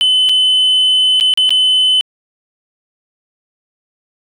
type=tone with dropouts; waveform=sine; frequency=3029 Hz; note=F#7; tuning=40 cents sharp; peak=-6 dBFS; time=0.01-2.01 s; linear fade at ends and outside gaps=0 ms; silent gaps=0.29-0.294 / 1.2-1.209 / 1.338-1.375 / 1.493-1.506 s; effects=tanh soft clip ceiling -7 dBFS